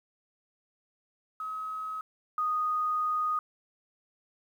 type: tone pair in turn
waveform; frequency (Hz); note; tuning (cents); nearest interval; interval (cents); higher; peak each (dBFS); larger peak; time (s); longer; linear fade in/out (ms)
sine; 1275 / 1240.1; D#6 / D#6; +42 / -6; unison; 48; first; -33 / -26; second; 1.4-2.01 / 2.38-3.39; second; 2
effects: 10-bit

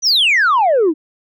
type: exponential sweep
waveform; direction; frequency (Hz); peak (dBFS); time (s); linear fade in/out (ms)
sine; down; 6170 to 291.8; -8; 0.02-0.94; 50
effects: tanh soft clip ceiling -8 dBFS

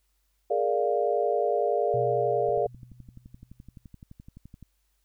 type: chord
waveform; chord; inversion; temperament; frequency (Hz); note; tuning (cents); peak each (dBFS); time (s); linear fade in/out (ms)
sine; Bb dominant seventh; third; equal; 415.3 / 466.2 / 587.3 / 698.5; Ab4 / Bb4 / D5 / F5; 0 / 0 / 0 / 0; -28; 0.5-2.67; 10
type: tone with exponential decay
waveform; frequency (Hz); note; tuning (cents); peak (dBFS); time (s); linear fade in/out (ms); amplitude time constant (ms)
sine; 123.47; B2; 0; -30; 1.94-3.88; 0; 420
type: click train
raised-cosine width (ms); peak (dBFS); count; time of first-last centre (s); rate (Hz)
5; -33; 26; 2.49-4.627; 11.7
effects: added 50 Hz sine -70 dBFS peak until 5.04 s + white hiss -75 dBFS RMS until 5.04 s

